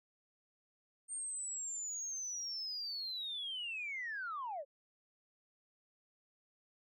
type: linear sweep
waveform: sine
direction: down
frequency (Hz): 8770 to 523.3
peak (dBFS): -38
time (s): 1.08-4.65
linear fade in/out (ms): 50
effects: tanh soft clip ceiling -34 dBFS